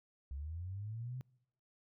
sine linear sweep, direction up, 65.41 to 130.81 Hz, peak -40 dBFS, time 0.31-1.21 s, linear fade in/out 0 ms, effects noise-tail reverb RT60 0.9 s tail -26 dB re dry

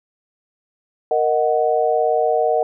sine chord, D# minor, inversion second, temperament equal, 466.2 / 622.3 / 740 Hz, A#4 / D#5 / F#5, 0 / 0 / 0 cents, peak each -19 dBFS, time 1.11-2.63 s, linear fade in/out 2 ms, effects none

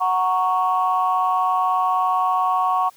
sine chord, F# major, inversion none, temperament equal, 740 / 932.3 / 1108.7 Hz, F#5 / A#5 / C#6, 0 / 0 / 0 cents, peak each -20 / -24 / -19 dBFS, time 0-2.9 s, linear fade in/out 20 ms, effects tanh soft clip ceiling -9 dBFS + white hiss -53 dBFS RMS until 2.96 s

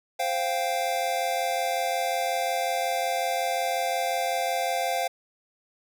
square chord, C suspended fourth, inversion none, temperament equal, 523.3 / 698.5 / 784 Hz, C5 / F5 / G5, 0 / 0 / 0 cents, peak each -32 / -28 / -31 dBFS, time 0.19-5.08 s, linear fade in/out 10 ms, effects none

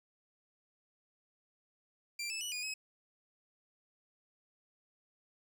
20% pulse tone with pitch steps, 2363 / 2623 / 2948 / 2453 / 2556 Hz, D7 / E7 / F#7 / D#7 / D#7, +10 / -9 / -7 / -25 / +46 cents, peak -32 dBFS, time 2.19-2.74 s, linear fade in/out 5 ms, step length 110 ms, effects none

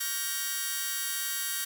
5% pulse chord, G half-diminished seventh, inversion second, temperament just, 1128.9 / 1411.2 / 1568 / 1881.6 Hz, Db6 / F6 / G6 / Bb6, +31 / +18 / 0 / +16 cents, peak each -30 / -28 / -24 / -24 dBFS, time 0-1.65 s, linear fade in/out 10 ms, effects none

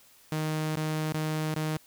sawtooth tone with dropouts, 155.56 Hz, D#3, in tune, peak -24 dBFS, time 0.32-1.77 s, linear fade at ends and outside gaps 2 ms, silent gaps 0.756-0.769 / 1.124-1.142 / 1.544-1.562 s, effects white hiss -58 dBFS RMS until 1.86 s

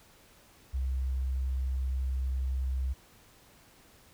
sine tone, 65.2 Hz, C2, 5 cents flat, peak -28 dBFS, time 0.73-2.94 s, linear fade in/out 20 ms, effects pink hiss -59 dBFS RMS until 4.13 s

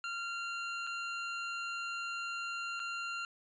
25% pulse tone with dropouts, 1384 Hz, F6, 16 cents flat, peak -33 dBFS, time 0.04-3.25 s, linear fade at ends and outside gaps 1 ms, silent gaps 0.868-0.872 / 2.795-2.8 s, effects resampled to 16000 Hz

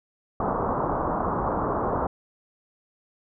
white low-pass noise, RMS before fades -26 dBFS, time 0.4-2.07 s, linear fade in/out 2 ms, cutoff 1200 Hz, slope 48 dB/octave, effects none

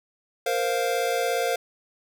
square chord, Bb suspended second, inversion none, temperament equal, 466.2 / 523.3 / 698.5 Hz, Bb4 / C5 / F5, 0 / 0 / 0 cents, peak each -28 dBFS, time 0.46-1.56 s, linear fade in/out 5 ms, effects none

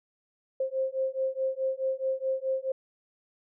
sine beating tone pair, 526 / 530.7 Hz, C5 / C5, +9 / +24 cents, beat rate 4.7 Hz, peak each -30 dBFS, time 0.6-2.72 s, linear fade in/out 5 ms, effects none

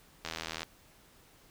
click train, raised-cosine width 0.2 ms, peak -19 dBFS, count 32, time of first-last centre 0.25-0.632 s, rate 81.2 Hz, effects pink hiss -61 dBFS RMS until 1.5 s

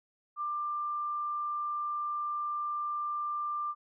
sine tone, 1188 Hz, D6, 20 cents sharp, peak -31 dBFS, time 0.36-3.75 s, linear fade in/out 50 ms, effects none

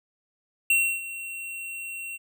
square tone with ADSR envelope, 2729 Hz, F7, 41 cents flat, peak -18 dBFS, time 0.7-2.18 s, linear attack 3 ms, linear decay 300 ms, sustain -16 dB, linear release 27 ms, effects none

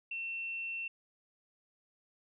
sine tone, 2700 Hz, E7, 41 cents sharp, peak -36 dBFS, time 0.11-0.88 s, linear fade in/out 5 ms, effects none

